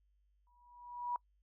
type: tone with exponential growth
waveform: sine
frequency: 970 Hz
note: B5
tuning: 31 cents flat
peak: -32 dBFS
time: 0.47-1.16 s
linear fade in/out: 1 ms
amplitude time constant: 150 ms
effects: noise-tail reverb RT60 0.1 s tail -26 dB re dry + added 50 Hz sine -70 dBFS peak until 1.42 s